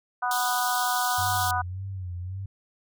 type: harmonic tone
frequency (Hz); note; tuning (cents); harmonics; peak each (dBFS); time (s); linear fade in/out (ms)
246.9; B3; 0; 3 / 4 / 5 / 6; -28 / -29 / -30 / -31; 0.22-1.62; 10
type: high-pass noise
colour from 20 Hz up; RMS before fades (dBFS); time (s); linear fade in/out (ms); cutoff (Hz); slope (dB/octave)
pink; -32; 0.31-1.51; 2; 3100; 96
type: tone with vibrato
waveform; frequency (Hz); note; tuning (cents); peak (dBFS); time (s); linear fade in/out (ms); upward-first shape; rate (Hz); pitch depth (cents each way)
sine; 92.6; F#2; +2; -31; 1.18-2.46; 5; sine; 1.8; 88
effects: none